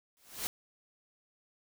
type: noise with exponential growth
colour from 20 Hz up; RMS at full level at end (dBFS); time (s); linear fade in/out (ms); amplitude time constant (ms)
white; -32; 0.17-0.47; 0; 65
effects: none

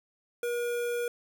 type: tone with notch filter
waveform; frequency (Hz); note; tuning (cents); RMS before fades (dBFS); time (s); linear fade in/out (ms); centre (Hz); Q
square; 479.2; A#4; +48; -31; 0.43-1.08; 2; 4600; 1.3
effects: none

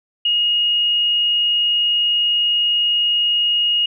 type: tone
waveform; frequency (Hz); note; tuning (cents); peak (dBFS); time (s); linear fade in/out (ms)
sine; 2870; F7; +47; -14; 0.25-3.86; 5
effects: none

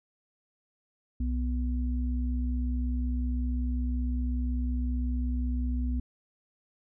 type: tone pair together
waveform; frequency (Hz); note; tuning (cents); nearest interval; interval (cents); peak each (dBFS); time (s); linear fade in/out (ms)
sine; 62.73 / 246.9; B1 / B3; +28 / 0; 2 octaves; 2372; -27 / -34; 1.2-6; 5
effects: none

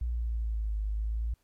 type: linear two-way sweep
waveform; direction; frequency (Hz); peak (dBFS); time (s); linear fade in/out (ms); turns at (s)
sine; down then up; 60 to 51.5 to 57.3; -28; 0.01-1.34; 5; 0.84
effects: pink hiss -73 dBFS RMS until 1.43 s + MP3 64 kbps

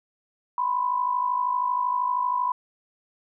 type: tone pair together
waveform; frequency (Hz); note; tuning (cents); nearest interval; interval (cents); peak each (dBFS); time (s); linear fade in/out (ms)
sine; 987.8 / 1040.6; B5 / C6; 0 / -10; minor second; 90; -23 / -28; 0.58-2.52; 2
effects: none

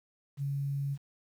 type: tone with quantisation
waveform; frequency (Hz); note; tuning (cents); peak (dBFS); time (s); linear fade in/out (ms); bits
sine; 140; C#3; +18; -30; 0.37-0.98; 50; 10
effects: none

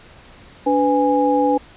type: tone cluster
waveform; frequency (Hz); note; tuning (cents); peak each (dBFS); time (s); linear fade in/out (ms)
sine; 288.6 / 499.9 / 826; D4 / B4 / G#5; -30 / +21 / -10; -18; 0.66-1.58; 10
effects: pink hiss -45 dBFS RMS until 1.76 s + resampled to 8000 Hz

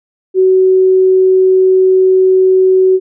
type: tone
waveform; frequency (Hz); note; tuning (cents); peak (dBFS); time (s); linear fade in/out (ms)
sine; 375.2; F#4; +24; -5; 0.34-3; 50
effects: none

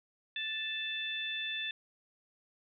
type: harmonic tone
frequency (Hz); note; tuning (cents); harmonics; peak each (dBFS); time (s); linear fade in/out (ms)
880; A5; 0; 2 / 3 / 4; -40 / -40 / -37; 0.36-1.71; 2
effects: none

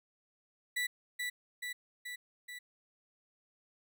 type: tone with echo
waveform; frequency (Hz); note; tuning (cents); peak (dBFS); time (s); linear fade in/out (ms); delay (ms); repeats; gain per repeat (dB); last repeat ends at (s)
35% pulse; 1967; B6; -7; -30; 0.76-0.87; 10; 430; 4; -3; 2.59
effects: none

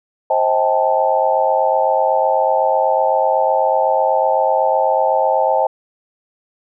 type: chord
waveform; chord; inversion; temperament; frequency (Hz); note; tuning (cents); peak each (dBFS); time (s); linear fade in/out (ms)
sine; A half-diminished seventh; first; just; 528 / 633.6 / 792 / 880; C5 / Eb5 / G5 / A5; +16 / +31 / +18 / 0; -18; 0.3-5.67; 5
effects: none

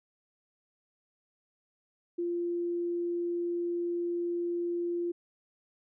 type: tone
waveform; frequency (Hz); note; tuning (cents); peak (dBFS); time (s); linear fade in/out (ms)
sine; 346.2; F4; -15; -29; 2.18-5.12; 10
effects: none

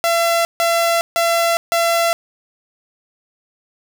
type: tone bursts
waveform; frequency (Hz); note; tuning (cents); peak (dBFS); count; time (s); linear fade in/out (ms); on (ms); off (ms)
sawtooth; 676; E5; +43; -10; 4; 0.04-2.13; 0; 410; 150
effects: none

